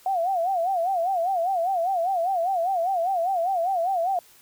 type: tone with vibrato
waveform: sine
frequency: 721 Hz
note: F#5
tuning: 45 cents flat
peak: -21 dBFS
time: 0.06-4.19 s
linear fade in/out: 2 ms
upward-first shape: sine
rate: 5 Hz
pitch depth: 150 cents each way
effects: white hiss -54 dBFS RMS until 4.41 s